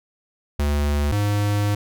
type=tone pair in turn; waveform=square; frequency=72.8 / 102.95 Hz; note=D2 / G#2; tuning=-15 / -15 cents; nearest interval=tritone; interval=600 cents; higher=second; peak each=-19 dBFS; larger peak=neither; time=0.59-1.12 / 1.12-1.75 s; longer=second; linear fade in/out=5 ms; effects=none